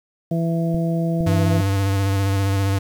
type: harmonic tone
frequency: 166.2 Hz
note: E3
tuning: 15 cents sharp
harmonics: 1 / 2 / 3 / 4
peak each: -19 / -27 / -31 / -28 dBFS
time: 0.31-1.61 s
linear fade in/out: 5 ms
type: clicks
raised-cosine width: 5 ms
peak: -16 dBFS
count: 2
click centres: 0.746 / 1.207 s
type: tone with vibrato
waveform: square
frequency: 98 Hz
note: G2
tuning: in tune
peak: -18 dBFS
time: 1.26-2.79 s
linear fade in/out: 10 ms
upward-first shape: square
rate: 15 Hz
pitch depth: 21 cents each way
effects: 8-bit